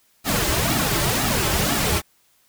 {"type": "noise with flanger", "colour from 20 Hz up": "pink", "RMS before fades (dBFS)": -21, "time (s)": [0.24, 2.02], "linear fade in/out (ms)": 50, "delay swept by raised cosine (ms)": [1.9, 4.2], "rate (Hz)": 2, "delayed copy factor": -0.75, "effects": ["white hiss -61 dBFS RMS until 2.48 s"]}